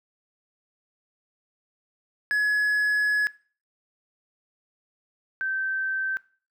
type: tone pair in turn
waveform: triangle / sine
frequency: 1691 / 1551.2 Hz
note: G#6 / G6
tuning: +31 / -19 cents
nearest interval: minor second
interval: 150 cents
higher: first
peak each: -19 / -25 dBFS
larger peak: first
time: 2.31-3.27 / 5.41-6.17 s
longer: first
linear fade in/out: 0 ms
effects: noise-tail reverb RT60 0.4 s tail -20 dB re dry